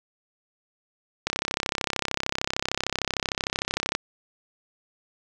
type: click train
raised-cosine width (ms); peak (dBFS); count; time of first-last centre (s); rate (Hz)
0.2; -7; 90; 1.27-3.951; 33.2
effects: none

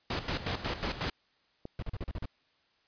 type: noise with tremolo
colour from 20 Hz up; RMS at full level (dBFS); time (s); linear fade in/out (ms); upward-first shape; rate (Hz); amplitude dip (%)
pink; -32; 0.1-1.1; 5; square; 5.5; 70
type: clicks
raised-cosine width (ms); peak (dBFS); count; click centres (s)
2; -26; 2; 1.654 / 2.026
type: noise bursts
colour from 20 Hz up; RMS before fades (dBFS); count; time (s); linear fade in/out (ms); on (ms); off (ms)
brown; -35; 7; 1.79-2.256; 2; 34; 38
effects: white hiss -70 dBFS RMS until 2.87 s + resampled to 11025 Hz

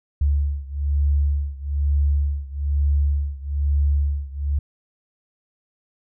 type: beating tone pair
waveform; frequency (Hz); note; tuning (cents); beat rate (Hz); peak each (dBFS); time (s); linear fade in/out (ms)
sine; 71.2 / 72.3; C#2 / D2; +47 / -27; 1.1; -20 / -22; 0.21-4.59; 5
effects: none

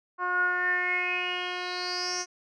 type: tone with low-pass filter sweep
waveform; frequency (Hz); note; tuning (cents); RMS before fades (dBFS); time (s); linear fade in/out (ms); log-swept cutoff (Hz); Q
10% pulse; 360; F#4; -47; -29; 0.18-2.26; 50; 1200 to 6100; 9
effects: none

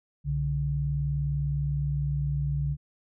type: tone pair together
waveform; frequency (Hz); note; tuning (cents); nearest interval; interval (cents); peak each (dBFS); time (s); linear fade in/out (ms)
sine; 64 / 143.68; C2 / D3; -38 / -38; octave + major second; 1400; -31 / -26; 0.24-2.77; 50
effects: none

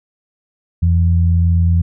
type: tone pair together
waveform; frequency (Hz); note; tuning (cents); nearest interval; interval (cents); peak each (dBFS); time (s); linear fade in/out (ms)
sine; 85.96 / 167.7; F2 / E3; -27 / +30; octave; 1157; -10 / -19; 0.82-1.82; 10
effects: none

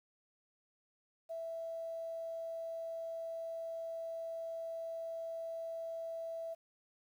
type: tone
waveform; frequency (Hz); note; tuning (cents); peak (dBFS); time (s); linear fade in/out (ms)
sine; 659.3; E5; 0; -39; 1.29-6.55; 20
effects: 11-bit

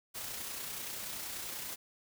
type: noise with amplitude modulation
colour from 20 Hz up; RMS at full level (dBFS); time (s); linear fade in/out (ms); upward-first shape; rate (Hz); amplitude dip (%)
white; -40; 0.14-1.76; 20; sine; 30.4; 30
effects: none

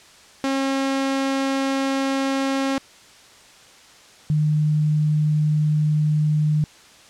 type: tone pair in turn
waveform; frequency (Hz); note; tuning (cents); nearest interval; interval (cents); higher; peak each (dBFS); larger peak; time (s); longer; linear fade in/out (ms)
sawtooth / sine; 270.7 / 151.93; C#4 / D#3; -41 / -41; minor seventh; 1000; first; -16; neither; 0.44-2.78 / 4.3-6.64; neither; 0
effects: white hiss -48 dBFS RMS until 7.09 s + low-pass 7000 Hz 12 dB/octave

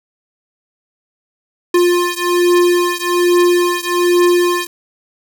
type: beating tone pair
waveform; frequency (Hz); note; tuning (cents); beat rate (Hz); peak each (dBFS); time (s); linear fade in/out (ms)
square; 351.7 / 352.9; F4 / F4; +12 / +18; 1.2; -14 / -15; 1.74-4.67; 5
effects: none

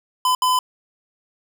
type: tone bursts at uneven times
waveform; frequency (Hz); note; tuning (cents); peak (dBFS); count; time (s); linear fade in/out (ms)
square; 1011; B5; +40; -16; 2; 0.25-0.35 / 0.42-0.59; 2
effects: none

